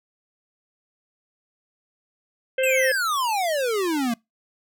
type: harmonic tone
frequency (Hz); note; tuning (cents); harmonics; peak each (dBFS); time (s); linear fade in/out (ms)
523.3; C5; 0; 1 / 3 / 4 / 5 / 6; -20 / -30 / -32 / -34 / -36; 2.58-2.92; 5
type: exponential sweep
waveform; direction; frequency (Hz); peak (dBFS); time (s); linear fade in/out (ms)
square; down; 2731 to 223.6; -22; 2.63-4.14; 5
effects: noise-tail reverb RT60 0.2 s tail -26 dB re dry